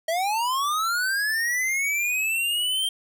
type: linear sweep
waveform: square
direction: up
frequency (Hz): 633 to 3176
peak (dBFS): -23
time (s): 0.08-2.89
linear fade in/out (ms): 5
effects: none